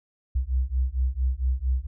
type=beating tone pair; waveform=sine; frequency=62.1 / 66.5 Hz; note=B1 / C2; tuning=+10 / +29 cents; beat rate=4.4 Hz; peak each=-25 dBFS; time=0.35-1.87 s; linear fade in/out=10 ms; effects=none